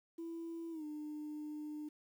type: tone with pitch glide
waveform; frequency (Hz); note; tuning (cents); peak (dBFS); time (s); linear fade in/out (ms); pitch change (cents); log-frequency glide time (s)
sine; 332.3 to 301.2; E4 to D4; +14 to +44; -40; 0.18-1.89; 10; -170; 0.71-0.84
effects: tanh soft clip ceiling -39 dBFS + 11-bit